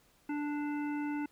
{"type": "harmonic tone", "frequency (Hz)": 293.7, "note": "D4", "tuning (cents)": 0, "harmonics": [1, 3, 5, 7, 9], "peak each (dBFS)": [-33, -43, -47, -50, -52], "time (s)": [0.29, 1.26], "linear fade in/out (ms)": 5, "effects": ["pink hiss -67 dBFS RMS until 1.31 s"]}